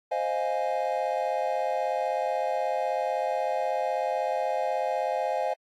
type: chord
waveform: triangle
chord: F minor seventh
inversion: second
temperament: equal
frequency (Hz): 523.3 / 622.3 / 698.5 / 830.6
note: C5 / Eb5 / F5 / Ab5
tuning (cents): 0 / 0 / 0 / 0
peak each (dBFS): -29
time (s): 0.11-5.54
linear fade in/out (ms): 10
effects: AAC 48 kbps